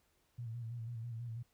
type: tone with vibrato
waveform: sine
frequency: 116.54 Hz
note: A#2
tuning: in tune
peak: -40 dBFS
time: 0.38-1.43 s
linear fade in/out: 10 ms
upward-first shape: square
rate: 6.1 Hz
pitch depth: 51 cents each way
effects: pink hiss -75 dBFS RMS until 1.53 s